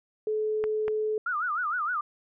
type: tone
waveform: sine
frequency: 430.4 Hz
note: A4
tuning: 38 cents flat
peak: -25 dBFS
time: 0.27-1.18 s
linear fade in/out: 2 ms
type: clicks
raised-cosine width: 0.5 ms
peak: -20 dBFS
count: 2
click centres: 0.64 / 0.881 s
type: tone with vibrato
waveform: sine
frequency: 1328 Hz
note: E6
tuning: 12 cents sharp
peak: -26 dBFS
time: 1.26-2.01 s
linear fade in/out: 5 ms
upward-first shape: sine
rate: 6.5 Hz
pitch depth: 200 cents each way
effects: none